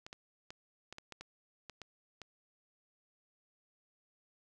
clicks, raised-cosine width 0.2 ms, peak -29 dBFS, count 10, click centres 0.065 / 0.129 / 0.505 / 0.926 / 0.984 / 1.123 / 1.21 / 1.697 / 1.817 / 2.217 s, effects none

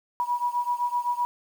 sine beating tone pair, 967 / 974.8 Hz, B5 / B5, -37 / -23 cents, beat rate 7.8 Hz, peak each -26 / -28 dBFS, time 0.2-1.25 s, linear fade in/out 0 ms, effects 8-bit

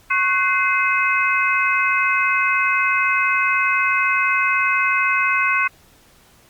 sine tone cluster, 1097 / 1502 / 2082 / 2553 Hz, C#6 / F#6 / C7 / D#7, -18 / +26 / -9 / +44 cents, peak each -21 dBFS, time 0.1-5.68 s, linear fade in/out 10 ms, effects pink hiss -52 dBFS RMS until 6.49 s + Opus 48 kbps

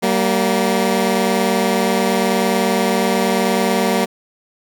15% pulse tone pair together, 192.22 / 233.1 Hz, G3 / A#3, -34 / 0 cents, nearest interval minor third, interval 334 cents, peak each -11 dBFS, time 0.02-4.06 s, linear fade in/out 20 ms, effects none

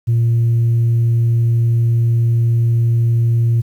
sine tone, 116.54 Hz, A#2, in tune, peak -9 dBFS, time 0.07-3.62 s, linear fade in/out 20 ms, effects tanh soft clip ceiling -9 dBFS + 8-bit

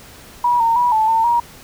sine tone with pitch steps, 967 / 917 / 972 / 874 / 902 / 948 Hz, B5 / A#5 / B5 / A5 / A5 / A#5, -37 / -29 / -28 / -12 / +43 / +29 cents, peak -12 dBFS, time 0.44-1.4 s, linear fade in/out 5 ms, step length 160 ms, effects pink hiss -41 dBFS RMS until 1.63 s

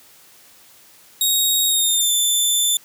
15% pulse tone with pitch glide, 3767 to 3535 Hz, A#7 to A7, +17 to +7 cents, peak -9 dBFS, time 1.21-2.77 s, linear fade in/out 2 ms, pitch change -110 cents, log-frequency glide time 1.68-2.12 s, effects white hiss -49 dBFS RMS until 2.84 s + high-pass 80 Hz 12 dB/octave

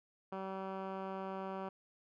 10% pulse tone with low-pass filter, 191.5 Hz, G3, 40 cents flat, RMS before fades -42 dBFS, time 0.32-1.69 s, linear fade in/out 5 ms, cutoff 1500 Hz, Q 0.9, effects none

